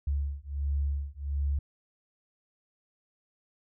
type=beating tone pair; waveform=sine; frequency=70.1 / 71.5 Hz; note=C#2 / D2; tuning=+20 / -46 cents; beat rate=1.4 Hz; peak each=-31 dBFS; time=0.07-1.59 s; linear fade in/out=5 ms; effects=none